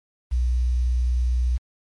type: tone with quantisation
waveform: sine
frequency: 61.3 Hz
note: B1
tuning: 12 cents flat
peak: -18 dBFS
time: 0.31-1.58 s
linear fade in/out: 20 ms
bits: 8
effects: MP3 48 kbps